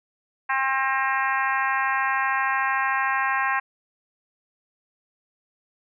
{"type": "harmonic tone", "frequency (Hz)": 266.9, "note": "C4", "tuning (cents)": 35, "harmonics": [3, 4, 5, 6, 7, 8, 9, 10], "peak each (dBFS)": [-28, -25, -35, -27, -28, -36, -35, -37], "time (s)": [0.49, 3.6], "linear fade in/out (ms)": 10, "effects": []}